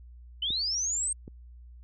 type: linear sweep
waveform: sine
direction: up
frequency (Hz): 2960 to 8540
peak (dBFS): -27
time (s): 0.42-1.13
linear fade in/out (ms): 5
type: clicks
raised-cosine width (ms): 3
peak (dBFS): -29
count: 2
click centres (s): 0.505 / 1.279
effects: added 60 Hz sine -46 dBFS peak until 1.83 s